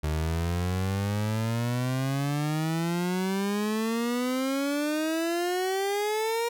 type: exponential sweep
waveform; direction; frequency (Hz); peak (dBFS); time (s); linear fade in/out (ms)
30% pulse; up; 75.3 to 473.9; -23; 0.03-6.49; 10
effects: none